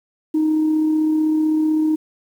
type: tone with amplitude modulation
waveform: sine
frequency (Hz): 311.1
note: D#4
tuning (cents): 0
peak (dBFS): -12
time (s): 0.34-1.96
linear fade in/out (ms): 10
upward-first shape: sine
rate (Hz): 35.8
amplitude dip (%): 30
effects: tanh soft clip ceiling -11 dBFS + 8-bit